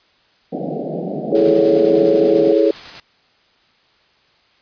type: band-pass noise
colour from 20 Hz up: pink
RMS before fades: -24 dBFS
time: 0.52-2.53 s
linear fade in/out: 10 ms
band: 150 to 740 Hz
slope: 96 dB/octave
type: chord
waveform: sine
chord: A major seventh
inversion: second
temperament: equal with one note detuned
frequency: 329.6 / 411.2 / 440 / 554.4 Hz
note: E4 / G#4 / A4 / C#5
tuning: 0 / -17 / 0 / 0 cents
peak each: -16 dBFS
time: 1.32-2.71 s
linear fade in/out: 5 ms
type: noise with tremolo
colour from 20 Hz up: white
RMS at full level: -33 dBFS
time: 1.35-3 s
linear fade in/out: 2 ms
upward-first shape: square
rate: 10 Hz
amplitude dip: 25%
effects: white hiss -56 dBFS RMS until 4.61 s + resampled to 11025 Hz